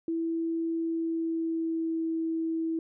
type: tone with pitch glide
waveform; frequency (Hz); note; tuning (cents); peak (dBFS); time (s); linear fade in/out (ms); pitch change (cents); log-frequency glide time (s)
sine; 329.6 to 325.6; E4 to E4; 0 to -21; -27; 0.08-2.79; 2; -21; 0.75-2.09
effects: none